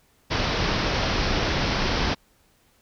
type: low-pass noise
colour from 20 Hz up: pink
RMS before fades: -24 dBFS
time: 0.3-2.15 s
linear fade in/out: 20 ms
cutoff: 5700 Hz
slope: 96 dB/octave
effects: pink hiss -62 dBFS RMS until 2.81 s